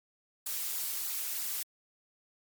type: noise with flanger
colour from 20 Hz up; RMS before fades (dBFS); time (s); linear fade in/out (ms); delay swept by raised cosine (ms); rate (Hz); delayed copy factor
blue; -35; 0.46-1.63; 5; 0.32 to 5.72; 3.2; -0.7
effects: MP3 96 kbps